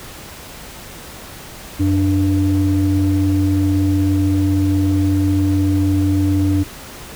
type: tone pair together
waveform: sine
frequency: 92.51 / 293.7 Hz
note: F#2 / D4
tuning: 0 / 0 cents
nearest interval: octave + minor sixth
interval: 2000 cents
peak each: -14 dBFS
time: 1.79-6.64 s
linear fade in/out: 20 ms
effects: tanh soft clip ceiling -8 dBFS + pink hiss -35 dBFS RMS until 7.15 s